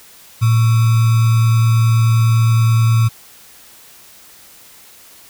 sine tone with sample-and-hold, 113.7 Hz, A#2, 43 cents flat, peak -9 dBFS, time 0.41-3.09 s, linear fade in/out 20 ms, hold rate 1225 Hz, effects white hiss -43 dBFS RMS until 5.29 s

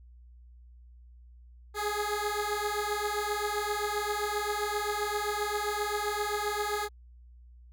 15% pulse beating tone pair, 412.8 / 420.4 Hz, G#4 / G#4, -10 / +21 cents, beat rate 7.6 Hz, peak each -26 dBFS, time 1.74-6.89 s, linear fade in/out 50 ms, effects added 60 Hz sine -50 dBFS peak until 7.72 s

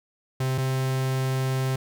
45% pulse tone pair in turn, 130.9 / 131.49 Hz, C3 / C3, +1 / +9 cents, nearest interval unison, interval 8 cents, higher second, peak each -23 dBFS, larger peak neither, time 0.4-0.58 / 0.58-1.76 s, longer second, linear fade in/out 5 ms, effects none

